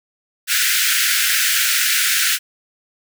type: high-pass noise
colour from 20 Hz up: pink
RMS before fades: -17 dBFS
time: 0.47-2.39 s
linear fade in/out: 50 ms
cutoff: 1400 Hz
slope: 96 dB/octave
effects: none